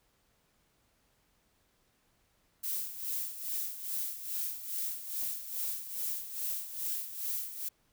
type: noise with tremolo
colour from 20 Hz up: violet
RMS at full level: -34 dBFS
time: 2.63-7.69 s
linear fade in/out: 10 ms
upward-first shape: sine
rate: 2.4 Hz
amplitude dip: 70%
effects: pink hiss -72 dBFS RMS until 7.92 s